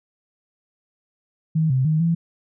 sine tone with pitch steps, 159 / 130.6 / 156.3 / 167.2 Hz, D#3 / C3 / D#3 / E3, +38 / -3 / +8 / +25 cents, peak -16 dBFS, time 1.55-2.15 s, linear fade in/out 10 ms, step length 150 ms, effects none

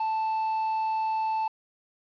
triangle tone, 880 Hz, A5, in tune, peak -23 dBFS, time 0-1.48 s, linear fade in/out 5 ms, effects resampled to 11025 Hz + 9-bit

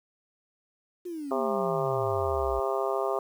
sine exponential sweep, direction down, 366.1 to 58.27 Hz, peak -33 dBFS, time 1.05-2.6 s, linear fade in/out 10 ms
harmonic tone, 133.8 Hz, C3, 39 cents sharp, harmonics 3 / 4 / 5 / 6 / 7 / 8 / 9, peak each -30 / -33 / -31 / -37 / -38 / -36 / -36 dBFS, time 1.31-3.19 s, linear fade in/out 2 ms
effects 9-bit

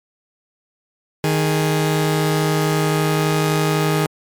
sawtooth tone pair together, 155.56 / 414.9 Hz, D#3 / G#4, 0 / -2 cents, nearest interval octave + perfect fourth, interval 1698 cents, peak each -13 / -17 dBFS, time 1.24-4.06 s, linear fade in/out 0 ms, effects MP3 96 kbps

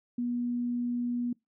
sine tone, 242.1 Hz, B3, 34 cents flat, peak -28 dBFS, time 0.18-1.33 s, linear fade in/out 5 ms, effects noise-tail reverb RT60 0.2 s tail -25 dB re dry

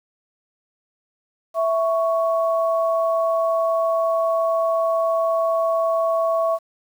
sine tone pair together, 659.3 / 1111.8 Hz, E5 / C#6, 0 / +5 cents, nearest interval major sixth, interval 905 cents, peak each -18 / -24 dBFS, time 1.54-6.59 s, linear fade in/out 50 ms, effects 8-bit

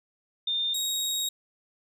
sine / 25% pulse tone pair in turn, 3620 / 3773 Hz, A7 / A#7, +48 / +20 cents, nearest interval minor second, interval 72 cents, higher second, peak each -25 / -23 dBFS, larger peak second, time 0.47-0.74 / 0.74-1.29 s, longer second, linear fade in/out 5 ms, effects none

